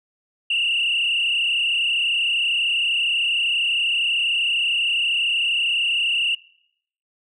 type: tone with frequency modulation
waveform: sine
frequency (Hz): 2794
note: F7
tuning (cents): 0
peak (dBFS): -17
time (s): 0.5-6.35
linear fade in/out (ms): 5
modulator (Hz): 32.7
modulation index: 3.2
effects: noise-tail reverb RT60 0.7 s tail -23 dB re dry + tanh soft clip ceiling -14 dBFS